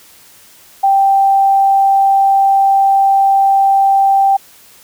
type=tone; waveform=sine; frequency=784 Hz; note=G5; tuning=in tune; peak=-7 dBFS; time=0.83-4.37 s; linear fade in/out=10 ms; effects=white hiss -43 dBFS RMS until 4.83 s